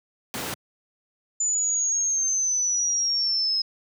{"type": "noise", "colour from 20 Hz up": "pink", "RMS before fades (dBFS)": -30, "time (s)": [0.34, 0.54], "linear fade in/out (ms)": 0}
{"type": "linear sweep", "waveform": "sine", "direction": "down", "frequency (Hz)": [7040, 5120], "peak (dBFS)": -21, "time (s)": [1.4, 3.62], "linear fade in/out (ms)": 5}
{"effects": ["high-pass 150 Hz 12 dB/octave"]}